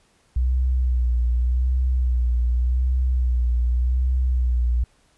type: tone with vibrato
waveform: sine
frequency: 61.74 Hz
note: B1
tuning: in tune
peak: -17 dBFS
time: 0.36-4.84 s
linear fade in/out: 5 ms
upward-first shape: sine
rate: 0.86 Hz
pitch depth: 53 cents each way
effects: pink hiss -61 dBFS RMS until 5.17 s + resampled to 24000 Hz